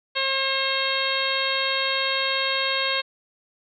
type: harmonic tone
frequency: 537 Hz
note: C5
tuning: 45 cents sharp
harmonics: 1 / 2 / 3 / 4 / 5 / 6 / 7 / 8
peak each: -30 / -30 / -30 / -30 / -30 / -30 / -30 / -30 dBFS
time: 0.15-3.02 s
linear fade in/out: 20 ms
effects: none